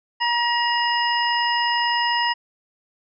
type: harmonic tone with a mistuned harmonic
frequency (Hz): 951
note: A#5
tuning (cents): +34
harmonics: 1 / 2 / 3 / 5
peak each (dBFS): -21 / -24 / -26 / -28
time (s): 0.2-2.34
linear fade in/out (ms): 20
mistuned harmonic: 5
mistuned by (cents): +110
effects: none